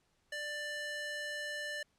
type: tone with high-pass filter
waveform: square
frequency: 591 Hz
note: D5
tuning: 11 cents sharp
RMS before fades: -40 dBFS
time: 0.32-1.83 s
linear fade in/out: 5 ms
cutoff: 1200 Hz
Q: 7.2
effects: pink hiss -75 dBFS RMS until 1.98 s + low-pass 9000 Hz 12 dB/octave